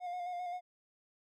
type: tone with vibrato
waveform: triangle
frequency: 713 Hz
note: F5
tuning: 36 cents sharp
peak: -35 dBFS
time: 0-0.61 s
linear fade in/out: 50 ms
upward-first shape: square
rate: 7.6 Hz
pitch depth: 27 cents each way
effects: none